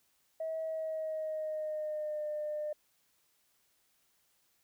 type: tone with pitch glide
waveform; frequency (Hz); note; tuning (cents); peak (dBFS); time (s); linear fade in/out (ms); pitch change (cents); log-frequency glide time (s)
sine; 642 to 602.5; E5 to D5; -46 to +44; -33; 0.4-2.73; 5; -110; 0.61-2.26
effects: tanh soft clip ceiling -29 dBFS + white hiss -73 dBFS RMS until 4.63 s